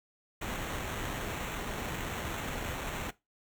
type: noise with sample-and-hold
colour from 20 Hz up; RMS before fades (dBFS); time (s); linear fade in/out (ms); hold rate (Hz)
pink; -37; 0.41-3.11; 10; 4900
effects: noise-tail reverb RT60 0.2 s tail -18 dB re dry